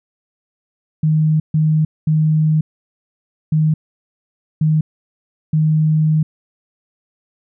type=tone bursts at uneven times; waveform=sine; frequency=155.56 Hz; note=D#3; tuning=in tune; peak=-11 dBFS; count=6; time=1.03-1.4 / 1.54-1.85 / 2.07-2.61 / 3.52-3.74 / 4.61-4.81 / 5.53-6.23 s; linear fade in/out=5 ms; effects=none